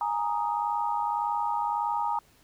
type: chord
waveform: sine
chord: Ab suspended second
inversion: none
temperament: equal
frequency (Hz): 830.6 / 932.3 / 1244.5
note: Ab5 / Bb5 / Eb6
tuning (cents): 0 / 0 / 0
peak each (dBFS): -30 / -28 / -34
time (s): 0.01-2.19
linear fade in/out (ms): 2
effects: pink hiss -61 dBFS RMS until 2.43 s